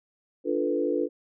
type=chord; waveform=sine; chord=B half-diminished seventh; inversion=first; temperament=equal; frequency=293.7 / 349.2 / 440 / 493.9 Hz; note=D4 / F4 / A4 / B4; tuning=0 / 0 / 0 / 0 cents; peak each=-29 dBFS; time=0.44-1.09 s; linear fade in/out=50 ms; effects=none